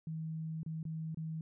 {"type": "tone with dropouts", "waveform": "sine", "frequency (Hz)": 159.7, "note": "D#3", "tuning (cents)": 45, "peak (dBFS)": -37, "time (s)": [0.07, 1.41], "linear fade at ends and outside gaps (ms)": 2, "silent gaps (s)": [[0.632, 0.662], [0.83, 0.852], [1.146, 1.172]], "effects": []}